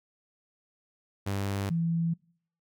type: tone pair in turn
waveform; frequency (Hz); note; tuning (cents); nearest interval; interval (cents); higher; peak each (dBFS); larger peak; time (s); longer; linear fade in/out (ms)
sawtooth / sine; 99.1 / 166.67; G2 / E3; +19 / +19; major sixth; 900; second; -25; neither; 1.26-1.7 / 1.7-2.14; neither; 10
effects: noise-tail reverb RT60 0.6 s tail -26 dB re dry